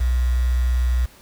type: tone with quantisation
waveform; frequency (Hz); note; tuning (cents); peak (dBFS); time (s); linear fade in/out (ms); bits
sine; 61.74; B1; 0; -16; 0-1.06; 10; 6
effects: pink hiss -49 dBFS RMS until 1.21 s